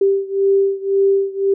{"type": "beating tone pair", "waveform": "sine", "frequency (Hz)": [392, 393.9], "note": ["G4", "G4"], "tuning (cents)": [0, 8], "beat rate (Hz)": 1.9, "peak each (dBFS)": [-15, -17], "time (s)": [0.01, 1.54], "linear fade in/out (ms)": 5, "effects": []}